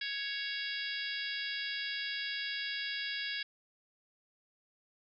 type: harmonic tone with a mistuned harmonic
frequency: 555 Hz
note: C#5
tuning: 2 cents sharp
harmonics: 3 / 4 / 5 / 6 / 7 / 8 / 9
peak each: -40 / -43 / -44 / -42 / -44 / -45 / -45 dBFS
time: 0.01-3.43 s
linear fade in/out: 5 ms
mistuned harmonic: 8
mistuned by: +80 cents
effects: none